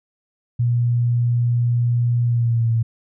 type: tone with pitch glide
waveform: sine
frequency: 120 to 114.45 Hz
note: B2 to A#2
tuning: -49 to -31 cents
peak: -15 dBFS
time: 0.59-2.83 s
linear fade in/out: 10 ms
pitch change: -82 cents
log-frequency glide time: 2.24-2.72 s
effects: none